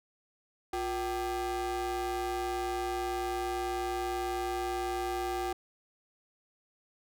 square ring-modulated tone, 207.7 Hz, G#3, in tune, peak -29 dBFS, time 0.73-5.53 s, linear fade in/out 5 ms, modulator 564 Hz, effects none

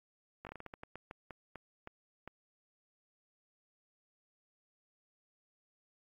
slowing click train, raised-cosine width 0.5 ms, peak -30 dBFS, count 15, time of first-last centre 0.45-2.276 s, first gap 18 ms, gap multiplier 1.27, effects AAC 32 kbps

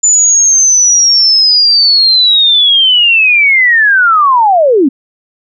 sine linear sweep, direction down, 7060 to 245.9 Hz, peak -4 dBFS, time 0.03-4.89 s, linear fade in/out 10 ms, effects none

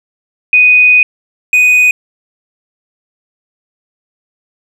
sine / triangle tone pair in turn, 2489 / 2489 Hz, D#7 / D#7, 0 / 0 cents, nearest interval unison, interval 0 cents, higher neither, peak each -3 dBFS, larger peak neither, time 0.53-1.03 / 1.53-1.91 s, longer first, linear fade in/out 2 ms, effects none

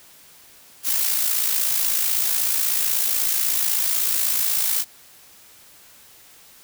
blue noise with amplitude modulation, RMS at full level -19 dBFS, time 0.83-4.85 s, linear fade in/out 50 ms, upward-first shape sine, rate 56.2 Hz, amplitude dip 50%, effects white hiss -49 dBFS RMS until 6.63 s

